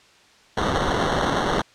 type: noise with sample-and-hold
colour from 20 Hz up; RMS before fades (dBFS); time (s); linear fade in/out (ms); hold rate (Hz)
white; -22; 0.57-1.62; 5; 2450
effects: white hiss -53 dBFS RMS until 1.74 s + low-pass 5000 Hz 12 dB/octave